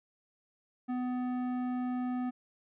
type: tone with tanh clipping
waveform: triangle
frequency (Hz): 250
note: B3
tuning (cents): +21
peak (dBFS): -33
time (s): 0.88-2.31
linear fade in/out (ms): 20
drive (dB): 17
effects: none